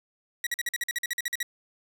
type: tone bursts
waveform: sawtooth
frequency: 1921 Hz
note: B6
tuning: 48 cents flat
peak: -23 dBFS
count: 14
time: 0.44-1.429 s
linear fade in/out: 2 ms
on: 27 ms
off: 47 ms
effects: none